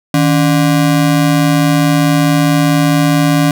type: ring-modulated tone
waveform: square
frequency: 220 Hz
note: A3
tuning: in tune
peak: -6 dBFS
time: 0.14-3.51 s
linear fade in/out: 2 ms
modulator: 62.3 Hz
effects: none